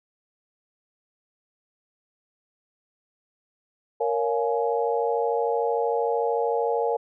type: chord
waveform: sine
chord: Bb minor seventh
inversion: none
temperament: just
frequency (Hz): 466.2 / 559.4 / 699.2 / 839.1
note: Bb4 / Db5 / F5 / Ab5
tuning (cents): 0 / +16 / +2 / +18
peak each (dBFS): -24 / -29 / -30 / -28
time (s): 4-6.97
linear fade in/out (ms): 10
effects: none